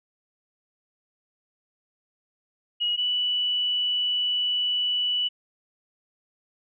sine tone pair in turn, 2902 / 2960 Hz, F#7 / F#7, -34 / 0 cents, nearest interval unison, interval 34 cents, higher second, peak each -22 dBFS, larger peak neither, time 2.8-2.97 / 2.97-5.29 s, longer second, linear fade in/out 20 ms, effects none

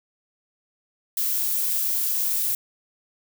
violet noise, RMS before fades -24 dBFS, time 1.17-2.55 s, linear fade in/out 2 ms, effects none

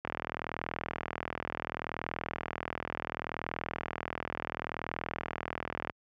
click train, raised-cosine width 0.5 ms, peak -18 dBFS, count 239, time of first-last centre 0.05-5.898 s, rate 40.7 Hz, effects high-pass 60 Hz 12 dB/octave

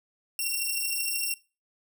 5% pulse beating tone pair, 2726 / 2739 Hz, F7 / F7, -43 / -34 cents, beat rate 13 Hz, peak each -21 / -21 dBFS, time 0.39-1.34 s, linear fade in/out 2 ms, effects noise-tail reverb RT60 0.3 s tail -20 dB re dry

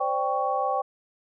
sine tone cluster, 519 / 585 / 788 / 1115 Hz, C5 / D5 / G5 / C#6, -14 / -7 / +9 / +10 cents, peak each -30 / -31 / -26 / -29 dBFS, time 0-0.82 s, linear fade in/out 10 ms, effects none

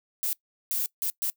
violet noise bursts at uneven times, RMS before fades -28 dBFS, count 4, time 0.23-0.33 / 0.71-0.86 / 1.02-1.1 / 1.22-1.3 s, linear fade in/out 0 ms, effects noise-tail reverb RT60 0.1 s tail -22 dB re dry

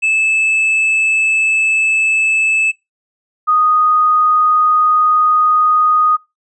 triangle / sine tone pair in turn, 2617 / 1240.8 Hz, E7 / D#6, -13 / -5 cents, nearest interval octave + minor second, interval 1292 cents, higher first, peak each -9 dBFS, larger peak neither, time 0.02-2.72 / 3.47-6.17 s, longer neither, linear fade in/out 20 ms, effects noise-tail reverb RT60 0.2 s tail -19 dB re dry + resampled to 22050 Hz

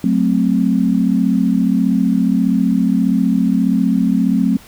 sine chord, F# diminished, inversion none, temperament equal, 185 / 220 / 261.6 Hz, F#3 / A3 / C4, 0 / 0 / 0 cents, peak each -16 dBFS, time 0.04-4.57 s, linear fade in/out 2 ms, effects pink hiss -42 dBFS RMS until 4.67 s

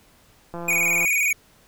click train, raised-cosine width 1 ms, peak -20 dBFS, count 88, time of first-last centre 0.54-1.049 s, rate 171 Hz
square tone with vibrato, 2349 Hz, D7, in tune, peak -19 dBFS, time 0.68-1.33 s, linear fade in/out 5 ms, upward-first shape square, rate 20 Hz, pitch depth 74 cents each way
effects pink hiss -56 dBFS RMS until 1.67 s

